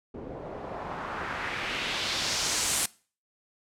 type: noise with low-pass filter sweep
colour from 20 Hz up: white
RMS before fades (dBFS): -32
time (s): 0.14-2.86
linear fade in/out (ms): 5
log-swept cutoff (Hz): 400 to 10000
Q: 1.5
effects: noise-tail reverb RT60 0.4 s tail -22 dB re dry